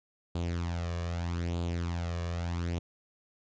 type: tone with flanger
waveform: sawtooth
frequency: 85.8 Hz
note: F2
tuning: 30 cents flat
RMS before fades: -33 dBFS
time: 0.35-2.79 s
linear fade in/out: 5 ms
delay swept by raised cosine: 0.26 to 1.76 ms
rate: 0.8 Hz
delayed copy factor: +0.65
effects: resampled to 16000 Hz